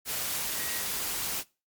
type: tone in noise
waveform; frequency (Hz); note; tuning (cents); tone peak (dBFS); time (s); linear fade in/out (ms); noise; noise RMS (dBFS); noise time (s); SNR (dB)
sine; 1900; A#6; +33; -41; 0.55-0.83; 50; white; -32; 0.05-1.44; -12
effects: noise-tail reverb RT60 0.3 s tail -22 dB re dry + MP3 96 kbps